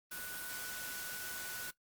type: tone in noise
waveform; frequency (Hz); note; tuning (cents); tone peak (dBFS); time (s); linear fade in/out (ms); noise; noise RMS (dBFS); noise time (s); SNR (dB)
sine; 1481; F#6; +1; -45; 0.11-1.71; 10; white; -44; 0.11-1.71; -4
effects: noise-tail reverb RT60 0.1 s tail -17 dB re dry + Opus 32 kbps